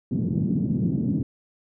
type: band-pass noise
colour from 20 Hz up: pink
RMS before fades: -24 dBFS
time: 0.11-1.23 s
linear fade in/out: 5 ms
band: 130 to 260 Hz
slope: 24 dB/octave
effects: none